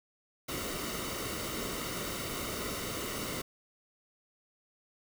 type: noise with comb filter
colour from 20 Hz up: pink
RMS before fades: -37 dBFS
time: 0.48-3.42 s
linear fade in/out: 10 ms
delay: 1.2 ms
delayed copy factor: -0.6
effects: none